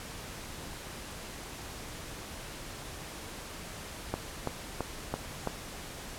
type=click train; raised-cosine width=1 ms; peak=-16 dBFS; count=5; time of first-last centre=4.14-5.473 s; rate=3 Hz; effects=pink hiss -43 dBFS RMS until 6.18 s + low-pass 12000 Hz 12 dB/octave